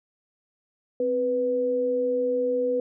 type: tone pair together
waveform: sine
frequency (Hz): 260 / 493.9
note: C4 / B4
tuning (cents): -11 / 0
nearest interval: major seventh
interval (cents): 1111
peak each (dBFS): -31 / -22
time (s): 1-2.8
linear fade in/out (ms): 2
effects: none